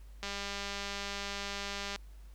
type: click train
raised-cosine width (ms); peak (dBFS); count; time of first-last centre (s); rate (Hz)
0.2; -21; 347; 0.23-1.96; 200
effects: added 50 Hz sine -48 dBFS peak until 2.34 s + pink hiss -66 dBFS RMS until 2.34 s